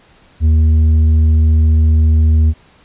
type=tone with tanh clipping; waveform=sine; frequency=78.6 Hz; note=D#2; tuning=18 cents sharp; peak=-8 dBFS; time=0.4-2.54 s; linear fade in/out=50 ms; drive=5 dB; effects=pink hiss -48 dBFS RMS until 2.84 s + resampled to 8000 Hz